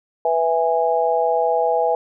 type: chord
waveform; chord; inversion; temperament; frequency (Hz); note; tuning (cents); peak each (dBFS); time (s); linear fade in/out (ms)
sine; E major; second; just; 494.4 / 659.3 / 824.1; B4 / E5 / G#5; +2 / 0 / -14; -20; 0.25-1.95; 2
effects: none